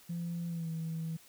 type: tone with pitch glide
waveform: sine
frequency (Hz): 170.6 to 162.43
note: F3 to E3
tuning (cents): -40 to -25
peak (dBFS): -33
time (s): 0.09-1.17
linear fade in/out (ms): 10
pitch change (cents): -85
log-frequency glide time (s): 0.47-0.7
effects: tanh soft clip ceiling -31 dBFS + white hiss -59 dBFS RMS until 1.28 s